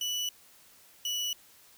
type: tone pair in turn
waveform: 30% pulse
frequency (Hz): 2960 / 2948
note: F#7 / F#7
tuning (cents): 0 / -7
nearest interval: unison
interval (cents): 7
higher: first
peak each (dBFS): -27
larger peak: neither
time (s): 0.01-0.29 / 1.05-1.33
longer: neither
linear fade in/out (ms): 2
effects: white hiss -58 dBFS RMS until 1.77 s